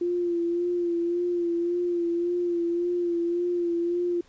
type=tone with vibrato; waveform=sine; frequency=346.4 Hz; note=F4; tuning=14 cents flat; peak=-23 dBFS; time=0.01-4.21 s; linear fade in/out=5 ms; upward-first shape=sine; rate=1.8 Hz; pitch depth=31 cents each way; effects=pink hiss -59 dBFS RMS until 4.28 s + resampled to 16000 Hz